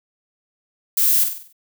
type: noise with echo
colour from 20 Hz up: violet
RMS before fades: -17 dBFS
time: 0.97-1.24 s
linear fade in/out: 5 ms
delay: 48 ms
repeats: 6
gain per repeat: -6 dB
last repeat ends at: 1.528 s
effects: none